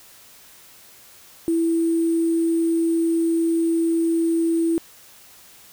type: tone with sample-and-hold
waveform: sine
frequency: 331.1 Hz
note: E4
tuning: 8 cents sharp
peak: -17 dBFS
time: 1.48-4.78 s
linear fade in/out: 0 ms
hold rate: 8820 Hz
effects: white hiss -48 dBFS RMS until 5.72 s